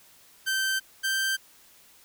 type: tone pair in turn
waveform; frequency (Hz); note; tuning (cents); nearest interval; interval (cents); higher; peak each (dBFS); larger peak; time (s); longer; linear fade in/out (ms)
sawtooth; 1553 / 1564.7; G6 / G6; -17 / -4; unison; 13; second; -21; neither; 0.46-0.8 / 1.03-1.37; neither; 20
effects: white hiss -56 dBFS RMS until 2.04 s